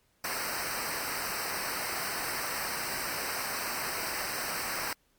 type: noise with comb filter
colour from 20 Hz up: pink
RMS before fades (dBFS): -34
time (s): 0.24-4.93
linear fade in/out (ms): 2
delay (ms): 0.29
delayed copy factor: -0.9
effects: pink hiss -70 dBFS RMS until 5.18 s + MP3 96 kbps